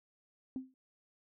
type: tone with exponential decay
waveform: sine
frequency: 260.4 Hz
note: C4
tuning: 8 cents flat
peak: -32 dBFS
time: 0.56-0.74 s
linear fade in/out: 1 ms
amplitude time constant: 38 ms
effects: tanh soft clip ceiling -30 dBFS